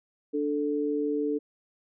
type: tone pair together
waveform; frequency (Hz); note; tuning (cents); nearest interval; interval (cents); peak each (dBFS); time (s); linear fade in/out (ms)
sine; 293.7 / 440; D4 / A4; 0 / 0; perfect fifth; 700; -28; 0.33-1.39; 20
effects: none